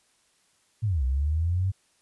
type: linear two-way sweep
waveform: sine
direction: down then up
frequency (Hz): 116.5 to 62.3 to 97.9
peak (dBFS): -22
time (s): 0.82-1.72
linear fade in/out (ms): 20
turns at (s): 1.04
effects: white hiss -66 dBFS RMS until 2.01 s + resampled to 24000 Hz